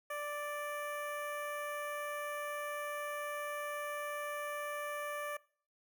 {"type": "tone with notch filter", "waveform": "15% pulse", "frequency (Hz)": 587.3, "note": "D5", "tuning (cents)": 0, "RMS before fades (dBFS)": -40, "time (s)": [0.1, 5.37], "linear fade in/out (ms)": 5, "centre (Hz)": 4700, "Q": 0.56, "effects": ["noise-tail reverb RT60 0.5 s tail -22 dB re dry"]}